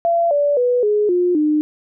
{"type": "tone with pitch steps", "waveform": "sine", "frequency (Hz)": [680, 578.5, 492.1, 418.6, 356.1, 302.9], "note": ["F5", "D5", "B4", "G#4", "F4", "D#4"], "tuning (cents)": [-46, -26, -6, 14, 34, -46], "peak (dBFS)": -13, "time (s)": [0.05, 1.61], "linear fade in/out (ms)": 0, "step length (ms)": 260, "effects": []}